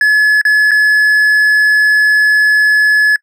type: tone with dropouts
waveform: triangle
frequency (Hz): 1708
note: G#6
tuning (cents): +48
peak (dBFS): -4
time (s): 0.01-3.16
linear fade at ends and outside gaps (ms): 2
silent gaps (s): 0.414-0.451 / 0.71-0.715
effects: noise-tail reverb RT60 0.1 s tail -25 dB re dry